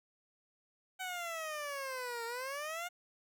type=exponential two-way sweep; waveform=15% pulse; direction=down then up; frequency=758 to 457.8 to 721 Hz; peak=-32 dBFS; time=0.99-2.89 s; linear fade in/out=20 ms; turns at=2.25 s; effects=none